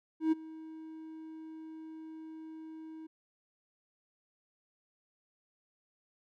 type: tone with ADSR envelope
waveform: triangle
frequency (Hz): 317.9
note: D#4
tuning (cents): +37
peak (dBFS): -21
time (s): 0.2-3.07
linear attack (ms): 120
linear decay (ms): 18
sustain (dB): -21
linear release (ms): 9
effects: none